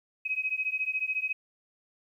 sine beating tone pair, 2528 / 2542 Hz, D#7 / D#7, +27 / +36 cents, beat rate 14 Hz, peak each -31 dBFS, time 0.25-1.33 s, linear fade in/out 10 ms, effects 11-bit

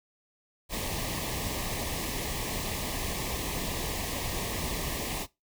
pink band-stop noise, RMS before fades -33 dBFS, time 0.69-5.27 s, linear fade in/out 50 ms, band 1200 to 1700 Hz, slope 96 dB/octave, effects noise-tail reverb RT60 0.2 s tail -20 dB re dry

